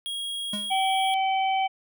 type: tone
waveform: square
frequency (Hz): 3286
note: G#7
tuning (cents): -19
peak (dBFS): -30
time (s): 0.06-1.14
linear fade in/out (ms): 0
type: tone with exponential decay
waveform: square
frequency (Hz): 207.7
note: G#3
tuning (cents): 0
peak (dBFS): -29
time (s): 0.53-0.78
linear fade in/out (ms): 5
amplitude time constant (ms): 54
type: harmonic tone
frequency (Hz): 768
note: G5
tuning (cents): -36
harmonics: 1 / 3 / 4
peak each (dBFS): -22 / -32 / -34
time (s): 0.7-1.68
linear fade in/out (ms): 20
effects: none